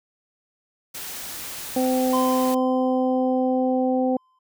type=noise; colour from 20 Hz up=white; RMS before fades=-34 dBFS; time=0.94-2.55 s; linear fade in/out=10 ms
type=harmonic tone; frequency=256.8 Hz; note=C4; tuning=32 cents flat; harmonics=1 / 2 / 3; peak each=-21 / -23 / -27 dBFS; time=1.76-4.17 s; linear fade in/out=5 ms
type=tone with exponential decay; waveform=triangle; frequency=1030 Hz; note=C6; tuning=28 cents flat; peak=-20 dBFS; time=2.13-4.39 s; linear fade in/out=5 ms; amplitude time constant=490 ms
effects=none